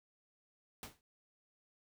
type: noise with exponential decay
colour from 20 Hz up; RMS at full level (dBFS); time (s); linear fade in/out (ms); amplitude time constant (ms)
pink; -43; 0.83-1.01; 1; 37
effects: none